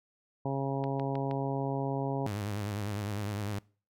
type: harmonic tone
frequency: 136.8 Hz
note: C#3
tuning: 23 cents flat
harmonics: 1 / 2 / 3 / 4 / 5 / 6 / 7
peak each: -33 / -36 / -38 / -39 / -40 / -41 / -41 dBFS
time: 0.45-2.27 s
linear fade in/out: 5 ms
type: click train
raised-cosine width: 0.3 ms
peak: -28 dBFS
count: 4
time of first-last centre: 0.84-1.312 s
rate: 6.36 Hz
type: tone with vibrato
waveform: sawtooth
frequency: 103.1 Hz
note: G#2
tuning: 12 cents flat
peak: -29 dBFS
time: 2.26-3.59 s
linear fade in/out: 5 ms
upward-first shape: sine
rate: 9.9 Hz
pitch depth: 74 cents each way
effects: noise-tail reverb RT60 0.4 s tail -24 dB re dry